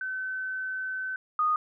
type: tone pair in turn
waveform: sine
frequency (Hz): 1524 / 1235.9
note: G6 / D#6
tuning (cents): -49 / -12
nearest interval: major third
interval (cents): 363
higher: first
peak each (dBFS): -30 / -22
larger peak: second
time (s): 0.01-1.16 / 1.39-1.56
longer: first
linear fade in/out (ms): 2
effects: none